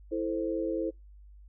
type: chord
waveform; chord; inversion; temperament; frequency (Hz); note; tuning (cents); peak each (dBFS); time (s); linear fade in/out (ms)
sine; A minor; second; equal; 329.6 / 440 / 523.3; E4 / A4 / C5; 0 / 0 / 0; -31 / -34 / -34; 0.11-0.91; 20
effects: noise-tail reverb RT60 0.2 s tail -26 dB re dry + added 50 Hz sine -49 dBFS peak until 1.48 s